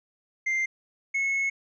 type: tone pair in turn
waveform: triangle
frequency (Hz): 2093 / 2188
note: C7 / C#7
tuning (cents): 0 / -23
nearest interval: minor second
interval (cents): 77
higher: second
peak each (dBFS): -22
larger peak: neither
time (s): 0.46-0.66 / 1.14-1.5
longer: second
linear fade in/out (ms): 10
effects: resampled to 16000 Hz